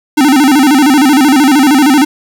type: tone with vibrato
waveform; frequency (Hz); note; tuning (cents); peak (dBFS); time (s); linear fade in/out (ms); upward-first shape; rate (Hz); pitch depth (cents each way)
square; 280; C#4; +18; -5; 0.17-2.05; 10; square; 13; 130
effects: 7-bit